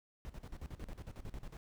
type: noise with tremolo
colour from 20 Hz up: brown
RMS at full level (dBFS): -44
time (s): 0.25-1.57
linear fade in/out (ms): 0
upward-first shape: square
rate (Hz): 11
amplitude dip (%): 80
effects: none